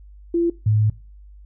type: tone pair in turn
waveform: sine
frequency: 340.2 / 107.16 Hz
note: F4 / A2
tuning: -45 / -45 cents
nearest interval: octave + minor sixth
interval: 2000 cents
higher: first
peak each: -16 / -14 dBFS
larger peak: second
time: 0.34-0.5 / 0.66-0.9 s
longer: second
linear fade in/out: 5 ms
effects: noise-tail reverb RT60 0.3 s tail -20 dB re dry + added 50 Hz sine -41 dBFS peak until 1.45 s